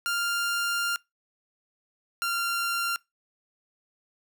sawtooth tone pair in turn, 1396.9 / 1384 Hz, F6 / F6, 0 / -16 cents, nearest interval unison, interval 16 cents, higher first, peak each -22 dBFS, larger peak neither, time 0.06-0.96 / 2.22-2.96 s, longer first, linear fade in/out 0 ms, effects noise-tail reverb RT60 0.2 s tail -24 dB re dry

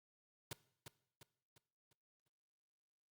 pink noise with echo, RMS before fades -45 dBFS, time 0.51-0.53 s, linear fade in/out 2 ms, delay 350 ms, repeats 5, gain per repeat -7 dB, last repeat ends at 2.28 s, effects noise-tail reverb RT60 0.7 s tail -19 dB re dry + Opus 48 kbps

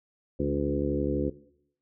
harmonic tone with a mistuned harmonic, 71.9 Hz, D2, 36 cents flat, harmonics 1 / 2 / 3 / 4 / 5 / 6 / 7, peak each -34 / -33 / -34 / -30 / -31 / -36 / -33 dBFS, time 0.39-1.3 s, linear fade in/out 10 ms, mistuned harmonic 3, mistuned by -37 cents, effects noise-tail reverb RT60 0.7 s tail -18 dB re dry

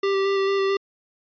square tone with vibrato, 392 Hz, G4, in tune, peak -20 dBFS, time 0.03-0.77 s, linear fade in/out 5 ms, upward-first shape square, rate 4.5 Hz, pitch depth 11 cents each way, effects resampled to 11025 Hz

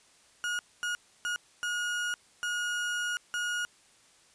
35% pulse tone bursts at uneven times, 1440 Hz, F#6, 47 cents flat, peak -28 dBFS, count 6, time 0.44-0.59 / 0.83-0.95 / 1.25-1.36 / 1.63-2.14 / 2.43-3.17 / 3.34-3.65 s, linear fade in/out 0 ms, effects white hiss -61 dBFS RMS until 4.34 s + resampled to 22050 Hz

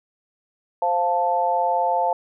sine chord, F major, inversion second, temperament equal, 523.3 / 698.5 / 880 Hz, C5 / F5 / A5, 0 / 0 / 0 cents, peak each -25 / -22 / -21 dBFS, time 0.82-2.13 s, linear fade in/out 2 ms, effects none

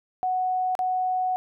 sine tone with dropouts, 740 Hz, F#5, in tune, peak -22 dBFS, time 0.23-1.36 s, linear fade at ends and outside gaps 0 ms, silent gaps 0.752-0.791 s, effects none

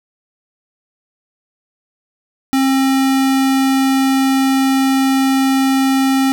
square tone, 267.5 Hz, C4, 38 cents sharp, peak -12 dBFS, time 2.53-6.32 s, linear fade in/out 0 ms, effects none

